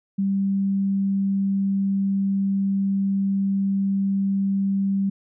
sine tone, 196 Hz, G3, in tune, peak -19 dBFS, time 0.18-5.1 s, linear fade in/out 10 ms, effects none

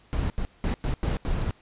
brown noise bursts at uneven times, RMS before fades -26 dBFS, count 6, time 0.13-0.3 / 0.38-0.45 / 0.64-0.74 / 0.84-0.94 / 1.03-1.17 / 1.25-1.51 s, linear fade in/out 0 ms, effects pink hiss -58 dBFS RMS until 1.61 s + resampled to 8000 Hz

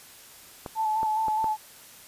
clicks, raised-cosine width 1 ms, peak -20 dBFS, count 4, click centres 0.662 / 1.031 / 1.283 / 1.443 s
sine tone with vibrato, 872 Hz, A5, 16 cents flat, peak -23 dBFS, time 0.75-1.57 s, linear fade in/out 50 ms, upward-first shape square, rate 4.8 Hz, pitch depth 22 cents each way
effects white hiss -49 dBFS RMS until 2.07 s + resampled to 32000 Hz

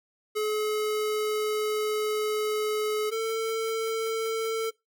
square tone pair in turn, 426.7 / 447.4 Hz, G#4 / A4, +47 / +29 cents, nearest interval minor second, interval 82 cents, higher second, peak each -26 / -27 dBFS, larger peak first, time 0.35-3.11 / 3.11-4.71 s, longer first, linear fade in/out 20 ms, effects noise-tail reverb RT60 0.2 s tail -22 dB re dry

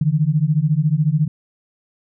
sine beating tone pair, 145.8 / 159.8 Hz, D3 / D#3, -12 / +47 cents, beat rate 14 Hz, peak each -17 dBFS, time 0.01-1.28 s, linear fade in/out 5 ms, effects none

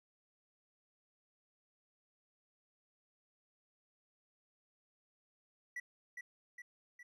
triangle tone with echo, 1954 Hz, B6, 19 cents flat, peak -38 dBFS, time 5.76-5.8 s, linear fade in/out 5 ms, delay 410 ms, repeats 3, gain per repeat -4 dB, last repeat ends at 7.03 s, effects none

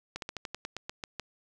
slowing click train, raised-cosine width 0.2 ms, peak -19 dBFS, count 11, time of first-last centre 0.16-1.197 s, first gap 62 ms, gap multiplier 1.11, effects none

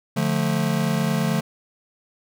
square chord, D minor, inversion none, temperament just, 146.83 / 176.2 / 220.2 Hz, D3 / F3 / A3, 0 / +16 / +2 cents, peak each -25 dBFS, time 0.16-1.41 s, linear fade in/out 10 ms, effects none

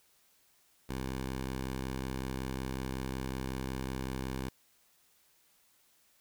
10% pulse tone, 65.41 Hz, C2, in tune, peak -27 dBFS, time 0.89-4.49 s, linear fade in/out 5 ms, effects white hiss -68 dBFS RMS until 6.2 s

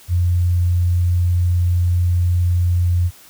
sine tone, 88.1 Hz, F2, 16 cents sharp, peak -13 dBFS, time 0.08-3.11 s, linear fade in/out 50 ms, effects white hiss -45 dBFS RMS until 3.29 s

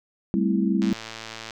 sine chord, A minor seventh, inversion third, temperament equal, 196 / 220 / 261.6 / 329.6 Hz, G3 / A3 / C4 / E4, 0 / 0 / 0 / 0 cents, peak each -22 / -26 / -28 / -26 dBFS, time 0.34-0.93 s, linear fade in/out 0 ms
click train, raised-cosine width 0.2 ms, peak -18 dBFS, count 78, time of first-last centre 0.82-1.507 s, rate 112 Hz
effects none

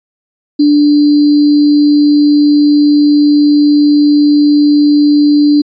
sine tone with sample-and-hold, 293.7 Hz, D4, in tune, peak -4 dBFS, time 0.59-5.62 s, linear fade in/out 10 ms, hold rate 4410 Hz, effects resampled to 16000 Hz

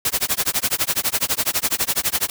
white noise with tremolo, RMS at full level -18 dBFS, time 0.05-2.3 s, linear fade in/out 2 ms, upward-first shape sine, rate 12 Hz, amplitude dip 100%, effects none

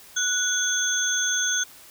sine tone cluster, 1476 / 3391 / 6310 Hz, F#6 / G#7 / G8, -5 / +35 / +10 cents, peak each -26 / -28 / -24 dBFS, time 0.16-1.64 s, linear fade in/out 10 ms, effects white hiss -48 dBFS RMS until 1.9 s

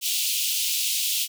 pink high-pass noise, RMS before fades -25 dBFS, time 0.01-1.28 s, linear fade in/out 50 ms, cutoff 2700 Hz, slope 48 dB/octave, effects none

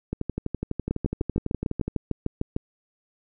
two click trains, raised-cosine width 3 ms, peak -12 / -14 dBFS, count 12 / 22, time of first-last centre 0.91-2.564 / 0.13-1.88 s, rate 6.65 / 12 Hz, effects none

